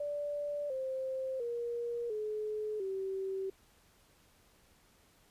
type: tone with pitch steps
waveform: sine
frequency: 583 / 525.4 / 473.5 / 426.8 / 384.6 Hz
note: D5 / C5 / A#4 / G#4 / G4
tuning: -13 / +7 / +27 / +47 / -33 cents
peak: -34 dBFS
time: 0-3.5 s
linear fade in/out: 5 ms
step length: 700 ms
effects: pink hiss -66 dBFS RMS until 5.3 s + resampled to 32000 Hz